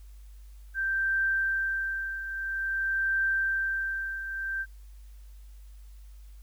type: tone with tremolo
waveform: sine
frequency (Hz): 1568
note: G6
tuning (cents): 0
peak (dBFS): -23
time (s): 0.74-4.66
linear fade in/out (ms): 50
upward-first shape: triangle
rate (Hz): 0.5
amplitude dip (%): 70
effects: added 50 Hz sine -45 dBFS peak until 6.42 s + white hiss -65 dBFS RMS until 6.42 s